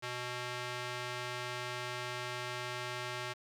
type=tone with band-pass filter; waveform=square; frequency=123.47 Hz; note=B2; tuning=in tune; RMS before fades=-40 dBFS; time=0.02-3.34 s; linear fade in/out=20 ms; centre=2400 Hz; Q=0.62; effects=11-bit